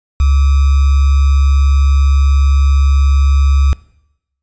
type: tone with sample-and-hold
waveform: sine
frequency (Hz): 69.3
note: C#2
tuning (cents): 0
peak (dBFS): -7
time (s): 0.2-3.73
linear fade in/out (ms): 0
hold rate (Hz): 1225
effects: noise-tail reverb RT60 0.8 s tail -20 dB re dry + resampled to 16000 Hz